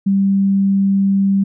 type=tone; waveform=sine; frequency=196.1 Hz; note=G3; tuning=1 cent sharp; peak=-11 dBFS; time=0.06-1.44 s; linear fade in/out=10 ms; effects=none